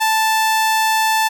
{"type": "tone", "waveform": "sawtooth", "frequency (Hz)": 880, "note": "A5", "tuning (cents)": 0, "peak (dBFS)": -10, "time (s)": [0, 1.29], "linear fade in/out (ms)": 20, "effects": []}